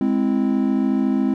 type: chord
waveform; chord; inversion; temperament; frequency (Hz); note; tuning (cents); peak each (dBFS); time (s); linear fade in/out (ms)
triangle; Ab augmented; none; equal; 207.7 / 261.6 / 329.6; Ab3 / C4 / E4; 0 / 0 / 0; -19 / -17 / -23; 0.01-1.34; 2
effects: none